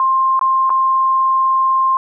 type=tone with dropouts; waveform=sine; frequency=1056 Hz; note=C6; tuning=16 cents sharp; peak=-11 dBFS; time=0-1.97 s; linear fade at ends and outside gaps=1 ms; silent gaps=0.393-0.412 / 0.695-0.702 s; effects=none